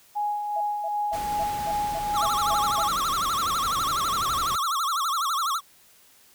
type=tone with tremolo; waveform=sine; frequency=830.6 Hz; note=G#5; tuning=in tune; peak=-23 dBFS; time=0.15-2.89 s; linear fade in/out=20 ms; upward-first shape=sine; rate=2.6 Hz; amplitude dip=40%
type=tone bursts; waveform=sine; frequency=668 Hz; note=E5; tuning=23 cents sharp; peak=-30 dBFS; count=9; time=0.56-2.823 s; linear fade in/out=5 ms; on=47 ms; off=230 ms
type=noise; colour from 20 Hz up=pink; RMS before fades=-37 dBFS; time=1.12-4.57 s; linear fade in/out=20 ms
type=tone with vibrato; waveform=square; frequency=1215 Hz; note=D#6; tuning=42 cents flat; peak=-24 dBFS; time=2.13-5.61 s; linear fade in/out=50 ms; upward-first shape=sine; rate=12 Hz; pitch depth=210 cents each way
effects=white hiss -56 dBFS RMS until 6.34 s